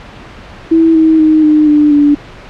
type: tone with pitch steps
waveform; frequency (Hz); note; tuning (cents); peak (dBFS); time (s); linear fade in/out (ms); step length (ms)
sine; 326.4 / 318.9 / 311.7 / 304.5 / 297.6 / 290.8; E4 / D#4 / D#4 / D#4 / D4 / D4; -17 / +43 / +3 / -37 / +23 / -17; -4; 0.71-2.15; 10; 240
effects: pink hiss -32 dBFS RMS until 2.49 s + low-pass 3000 Hz 12 dB/octave